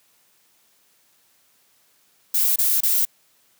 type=noise bursts; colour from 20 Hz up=violet; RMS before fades=-19 dBFS; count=3; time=2.34-3.052 s; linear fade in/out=5 ms; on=220 ms; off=26 ms; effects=white hiss -61 dBFS RMS until 3.59 s + high-pass 100 Hz 12 dB/octave